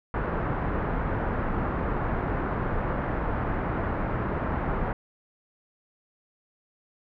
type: low-pass noise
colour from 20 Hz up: pink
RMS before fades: -28 dBFS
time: 0.14-4.93 s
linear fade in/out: 2 ms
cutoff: 1600 Hz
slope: 24 dB/octave
effects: none